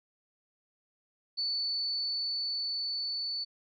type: tone with level ramp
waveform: sine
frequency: 4479 Hz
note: C#8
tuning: 17 cents sharp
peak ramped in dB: -29 to -32 dBFS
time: 1.37-3.45 s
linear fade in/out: 20 ms
effects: none